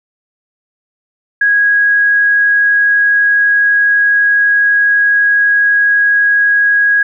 sine tone, 1652 Hz, G#6, 10 cents flat, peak -7 dBFS, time 1.41-7.03 s, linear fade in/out 5 ms, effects none

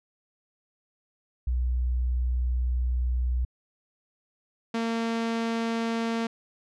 sine / sawtooth tone pair in turn, 61.74 / 228.8 Hz, B1 / A#3, 0 / -32 cents, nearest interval octave + major seventh, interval 2268 cents, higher second, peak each -23 / -22 dBFS, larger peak second, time 1.47-3.45 / 4.74-6.27 s, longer first, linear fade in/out 5 ms, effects low-pass 5000 Hz 12 dB/octave

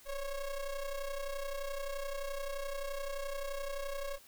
square ring-modulated tone, 273.2 Hz, C#4, 25 cents flat, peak -34 dBFS, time 0.05-4.19 s, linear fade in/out 50 ms, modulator 289 Hz, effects white hiss -59 dBFS RMS until 4.27 s

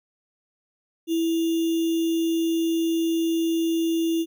sine tone with sample-and-hold, 330 Hz, E4, 2 cents sharp, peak -20 dBFS, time 1.07-4.26 s, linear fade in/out 50 ms, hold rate 3150 Hz, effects none

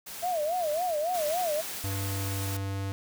white noise with tremolo, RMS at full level -40 dBFS, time 0.06-1.79 s, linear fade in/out 10 ms, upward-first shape triangle, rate 1.8 Hz, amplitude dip 35%
sine tone with vibrato, 659.3 Hz, E5, in tune, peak -26 dBFS, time 0.22-1.62 s, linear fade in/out 20 ms, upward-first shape sine, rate 3.6 Hz, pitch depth 190 cents each way
white high-pass noise, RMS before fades -38 dBFS, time 1.14-2.57 s, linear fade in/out 5 ms, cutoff 160 Hz, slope 24 dB/octave
square tone, 97.9 Hz, G2, 2 cents flat, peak -31 dBFS, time 1.84-2.92 s, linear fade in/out 0 ms
effects none

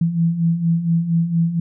sine beating tone pair, 164.2 / 168.5 Hz, E3 / E3, -6 / +38 cents, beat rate 4.3 Hz, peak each -22 / -16 dBFS, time 0.01-1.6 s, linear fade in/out 5 ms, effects none

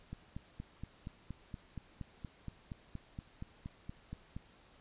click train, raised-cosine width 5 ms, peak -30 dBFS, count 19, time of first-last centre 0.13-4.365 s, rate 4.25 Hz, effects pink hiss -63 dBFS RMS until 4.8 s + resampled to 8000 Hz

